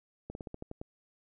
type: slowing click train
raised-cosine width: 2 ms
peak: -27 dBFS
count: 8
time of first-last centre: 0.3-0.815 s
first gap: 51 ms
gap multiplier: 1.12
effects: none